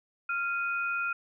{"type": "tone pair together", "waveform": "sine", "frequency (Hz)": [1390.5, 2489], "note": ["F6", "D#7"], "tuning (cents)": [-8, 0], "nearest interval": "minor seventh", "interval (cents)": 1008, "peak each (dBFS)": [-29, -34], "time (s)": [0.29, 1.13], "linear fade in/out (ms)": 5, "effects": []}